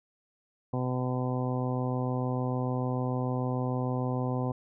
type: harmonic tone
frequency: 126.7 Hz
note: B2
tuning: 45 cents sharp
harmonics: 1 / 2 / 3 / 4 / 5 / 6 / 7 / 8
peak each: -30 / -33 / -39 / -37 / -42 / -40 / -43 / -42 dBFS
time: 0.73-4.52 s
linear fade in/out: 5 ms
effects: none